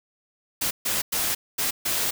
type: noise bursts at uneven times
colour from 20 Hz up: white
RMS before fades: -25 dBFS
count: 5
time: 0.61-0.71 / 0.85-1.02 / 1.12-1.35 / 1.58-1.71 / 1.85-2.11 s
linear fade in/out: 10 ms
effects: none